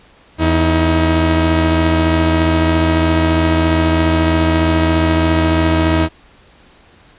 sawtooth tone pair together, 83.17 / 318.2 Hz, E2 / D#4, +16 / +39 cents, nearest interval octave + major seventh, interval 2323 cents, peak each -10 dBFS, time 0.38-6.09 s, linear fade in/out 50 ms, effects pink hiss -47 dBFS RMS until 7.18 s + resampled to 8000 Hz

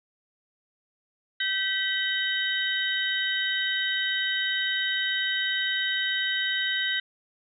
sine tone cluster, 1546 / 1956 / 3057 / 3767 Hz, G6 / B6 / G7 / A#7, -24 / -17 / -44 / +17 cents, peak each -30 dBFS, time 1.4-7 s, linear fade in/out 5 ms, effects none

